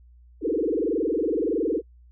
sine tone with frequency modulation, 387.3 Hz, G4, 21 cents flat, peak -21 dBFS, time 0.41-1.82 s, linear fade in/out 50 ms, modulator 21.6 Hz, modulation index 4.4, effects noise-tail reverb RT60 0.1 s tail -26 dB re dry + added 60 Hz sine -49 dBFS peak until 2.11 s

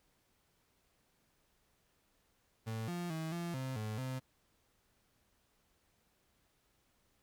35% pulse tone with pitch steps, 111.9 / 174.8 / 160.2 / 171.4 / 131.3 / 108 / 130 Hz, A2 / F3 / E3 / F3 / C3 / A2 / C3, +30 / +2 / -49 / -32 / +6 / -32 / -11 cents, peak -36 dBFS, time 2.66-4.2 s, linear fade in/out 20 ms, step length 220 ms, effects pink hiss -75 dBFS RMS until 7.22 s

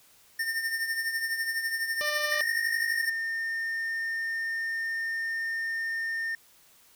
square tone with tremolo, 1813 Hz, A#6, 49 cents flat, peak -26 dBFS, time 0.39-3.1 s, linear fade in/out 5 ms, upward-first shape triangle, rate 12 Hz, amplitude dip 65%
harmonic tone, 596 Hz, D5, 25 cents sharp, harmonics 1 / 2 / 3 / 4 / 5 / 6 / 7 / 8 / 9 / 10, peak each -34 / -37 / -39 / -40 / -41 / -42 / -42 / -43 / -44 / -44 dBFS, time 2.01-2.41 s, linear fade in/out 0 ms
triangle tone with pitch glide, 1864.7 to 1817.9 Hz, A#6 to A#6, 0 to -44 cents, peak -27 dBFS, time 2.32-6.35 s, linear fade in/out 2 ms, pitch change -44 cents, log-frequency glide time 2.96-3.1 s
effects white hiss -59 dBFS RMS until 6.95 s

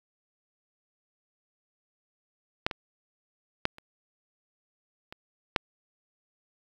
clicks, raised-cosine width 0.3 ms, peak -8 / -18 / -8 / -30 / -25 / -6 dBFS, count 6, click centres 2.665 / 2.712 / 3.654 / 3.784 / 5.125 / 5.562 s, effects 8-bit

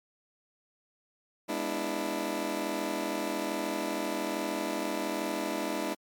20% pulse chord, E dominant seventh, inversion first, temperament just, 206 / 247.2 / 296.7 / 329.6 Hz, G#3 / B3 / D4 / E4, -14 / +2 / +18 / 0 cents, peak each -33 / -34 / -30 / -30 dBFS, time 1.48-5.95 s, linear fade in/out 20 ms, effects MP3 96 kbps

